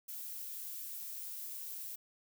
violet noise, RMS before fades -44 dBFS, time 0.08-1.96 s, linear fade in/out 10 ms, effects none

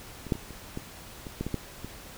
clicks, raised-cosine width 3 ms, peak -26 / -11 / -28 / -29 / -20 / -26 / -17 / -19 / -15 / -24 dBFS, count 10, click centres 0.267 / 0.322 / 0.354 / 0.507 / 0.774 / 1.268 / 1.41 / 1.466 / 1.543 / 1.846 s, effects pink hiss -46 dBFS RMS until 2.17 s

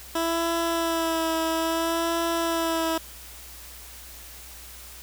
15% pulse tone with vibrato, 329.6 Hz, E4, in tune, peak -17 dBFS, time 0.15-2.98 s, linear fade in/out 5 ms, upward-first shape sine, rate 0.6 Hz, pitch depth 27 cents each way, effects added 60 Hz sine -47 dBFS peak until 5.02 s + white hiss -44 dBFS RMS until 5.02 s

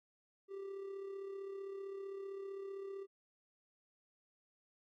triangle tone with amplitude modulation, 392 Hz, G4, in tune, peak -39 dBFS, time 0.48-3.07 s, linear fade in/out 50 ms, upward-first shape sine, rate 35.5 Hz, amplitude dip 45%, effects none

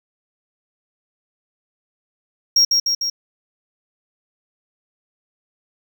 triangle tone with echo, 5588 Hz, F8, in tune, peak -9 dBFS, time 2.56-2.65 s, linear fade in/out 5 ms, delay 150 ms, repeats 3, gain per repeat -3 dB, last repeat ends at 3.1 s, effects none

